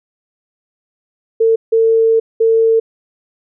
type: tone bursts at uneven times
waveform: sine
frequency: 450.6 Hz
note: A4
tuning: 41 cents sharp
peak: -8 dBFS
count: 3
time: 1.4-1.56 / 1.72-2.2 / 2.4-2.8 s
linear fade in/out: 10 ms
effects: none